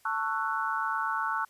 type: chord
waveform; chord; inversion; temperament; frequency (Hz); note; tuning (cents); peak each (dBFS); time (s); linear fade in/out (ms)
sine; F# minor seventh; first; just; 888 / 1110 / 1332 / 1480; A5 / C#6 / E6 / F#6; +16 / +2 / +18 / 0; -33; 0.05-1.45; 5
effects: white hiss -63 dBFS RMS until 1.49 s + resampled to 32000 Hz